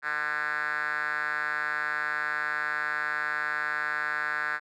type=tone with band-pass filter; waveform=5% pulse; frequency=150 Hz; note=D3; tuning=37 cents sharp; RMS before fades=-30 dBFS; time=0.02-4.6 s; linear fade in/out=50 ms; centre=1600 Hz; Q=4.8; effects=none